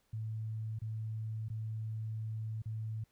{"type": "tone with dropouts", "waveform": "sine", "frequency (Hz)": 110, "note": "A2", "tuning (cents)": 0, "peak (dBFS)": -36, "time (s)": [0.13, 3.04], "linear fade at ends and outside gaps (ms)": 5, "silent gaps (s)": [[0.789, 0.817], [1.485, 1.5], [2.62, 2.657]], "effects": ["pink hiss -75 dBFS RMS until 3.11 s"]}